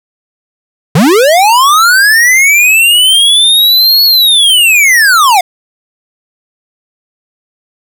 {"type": "linear two-way sweep", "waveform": "square", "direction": "up then down", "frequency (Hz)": [130.81, 4402, 689], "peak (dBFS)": -4, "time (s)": [0.95, 5.41], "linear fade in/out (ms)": 5, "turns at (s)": 4.04, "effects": []}